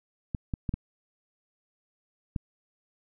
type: clicks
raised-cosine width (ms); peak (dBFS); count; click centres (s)
5; -17; 5; 0.348 / 0.538 / 0.692 / 0.74 / 2.362
effects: none